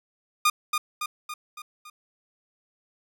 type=tone with echo; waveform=sawtooth; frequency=1219 Hz; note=D#6; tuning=36 cents flat; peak=-14 dBFS; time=0.45-0.5 s; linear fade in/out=5 ms; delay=280 ms; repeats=5; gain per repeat=-5 dB; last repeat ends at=1.9 s; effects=none